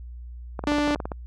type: clicks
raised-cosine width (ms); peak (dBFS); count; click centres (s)
1; -16; 11; 0.592 / 0.639 / 0.674 / 0.719 / 0.784 / 0.877 / 0.908 / 0.959 / 1.002 / 1.055 / 1.118
type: tone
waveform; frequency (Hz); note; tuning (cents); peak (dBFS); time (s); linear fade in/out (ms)
sawtooth; 293.7; D4; 0; -17; 0.67-0.95; 2
effects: added 60 Hz sine -36 dBFS peak until 1.26 s + low-pass 5000 Hz 12 dB/octave